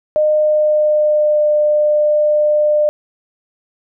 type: tone with pitch glide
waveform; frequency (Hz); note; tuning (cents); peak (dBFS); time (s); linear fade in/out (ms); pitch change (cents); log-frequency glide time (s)
sine; 610 to 600.2; D#5 to D5; -34 to +38; -10; 0.16-2.89; 0; -28; 0.34-1.48
effects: none